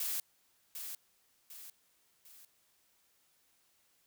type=noise with echo; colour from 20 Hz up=blue; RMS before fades=-36 dBFS; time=0-0.2 s; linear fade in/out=2 ms; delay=750 ms; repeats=3; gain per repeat=-7 dB; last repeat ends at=2.45 s; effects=white hiss -72 dBFS RMS until 4.06 s